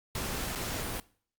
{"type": "noise with dropouts", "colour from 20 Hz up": "pink", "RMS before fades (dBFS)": -35, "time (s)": [0.15, 1], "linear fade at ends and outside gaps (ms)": 2, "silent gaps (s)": [0.552, 0.556], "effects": ["noise-tail reverb RT60 0.5 s tail -21 dB re dry", "Opus 48 kbps"]}